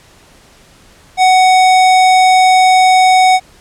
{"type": "tone with hard clipping", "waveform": "sine", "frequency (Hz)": 745, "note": "F#5", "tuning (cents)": 12, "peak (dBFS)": -7, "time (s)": [1.17, 3.4], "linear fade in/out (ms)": 50, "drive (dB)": 18, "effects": ["pink hiss -44 dBFS RMS until 3.6 s", "low-pass 10000 Hz 12 dB/octave"]}